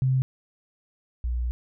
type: tone pair in turn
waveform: sine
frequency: 130.81 / 60.39 Hz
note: C3 / B1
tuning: 0 / -38 cents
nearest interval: octave + minor second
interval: 1338 cents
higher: first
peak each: -19 / -24 dBFS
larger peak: first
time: 0.02-0.22 / 1.24-1.51 s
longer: second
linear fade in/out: 0 ms
effects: none